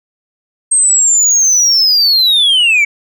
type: linear sweep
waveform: sine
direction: down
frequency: 8440 to 2231 Hz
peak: -4 dBFS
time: 0.71-2.85 s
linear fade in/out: 10 ms
effects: tanh soft clip ceiling -6 dBFS